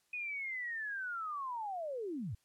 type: linear sweep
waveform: sine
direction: down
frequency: 2500 to 81.2 Hz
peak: -37 dBFS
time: 0.13-2.35 s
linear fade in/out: 5 ms
effects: white hiss -75 dBFS RMS until 2.44 s + low-pass 11000 Hz 12 dB/octave